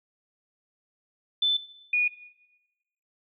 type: tone pair in turn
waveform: sine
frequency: 3520 / 2455 Hz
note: A7 / D#7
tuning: 0 / -24 cents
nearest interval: tritone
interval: 624 cents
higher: first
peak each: -20 / -20 dBFS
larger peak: neither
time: 1.42-1.57 / 1.93-2.08 s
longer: neither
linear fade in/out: 5 ms
effects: noise-tail reverb RT60 1.0 s tail -18 dB re dry